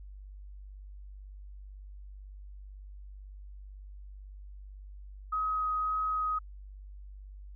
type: tone with vibrato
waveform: sine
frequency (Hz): 1263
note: D#6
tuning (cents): +26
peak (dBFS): -28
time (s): 5.32-6.39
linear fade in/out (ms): 10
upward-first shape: sine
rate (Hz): 1.8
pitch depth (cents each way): 8
effects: added 49 Hz sine -44 dBFS peak until 7.55 s